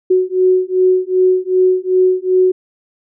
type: beating tone pair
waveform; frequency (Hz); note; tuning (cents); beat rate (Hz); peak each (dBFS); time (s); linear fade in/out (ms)
sine; 368.7 / 371.3; F#4 / F#4; -6 / +6; 2.6; -13; 0.1-2.52; 10
effects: none